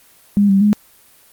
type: tone with pitch steps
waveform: sine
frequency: 203.1 / 195.1 / 208.2 Hz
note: G#3 / G3 / G#3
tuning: -38 / -8 / +5 cents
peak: -9 dBFS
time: 0.37-0.73 s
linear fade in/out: 0 ms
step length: 120 ms
effects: white hiss -49 dBFS RMS until 1.32 s + Opus 24 kbps